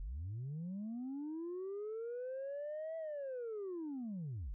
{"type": "linear two-way sweep", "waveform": "sine", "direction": "up then down", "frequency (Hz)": [38.48, 656, 38.48], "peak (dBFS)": -38, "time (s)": [0, 4.54], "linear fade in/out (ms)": 0, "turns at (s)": 2.97, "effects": ["tanh soft clip ceiling -38 dBFS"]}